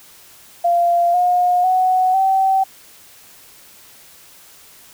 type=tone with pitch steps; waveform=sine; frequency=692 / 716.8 / 742.5 / 769.2 Hz; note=F5 / F5 / F#5 / G5; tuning=-16 / +45 / +6 / -33 cents; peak=-12 dBFS; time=0.64-2.64 s; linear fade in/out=10 ms; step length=500 ms; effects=white hiss -45 dBFS RMS until 4.93 s